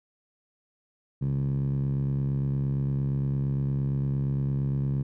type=tone with band-pass filter; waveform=10% pulse; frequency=68.7 Hz; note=C#2; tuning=15 cents flat; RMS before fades=-27 dBFS; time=1.21-5.03 s; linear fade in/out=10 ms; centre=140 Hz; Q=3.3; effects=none